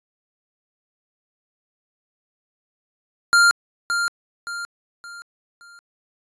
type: tone with echo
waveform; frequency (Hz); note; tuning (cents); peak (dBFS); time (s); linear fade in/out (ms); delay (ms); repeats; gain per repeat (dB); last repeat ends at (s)
square; 1396.9; F6; 0; -12; 3.33-3.51; 0; 570; 4; -8; 5.79
effects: resampled to 22050 Hz